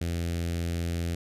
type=tone with notch filter; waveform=sawtooth; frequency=85 Hz; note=F2; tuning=46 cents flat; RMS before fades=-30 dBFS; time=0.01-1.15 s; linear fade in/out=5 ms; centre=1000 Hz; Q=0.79; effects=resampled to 32000 Hz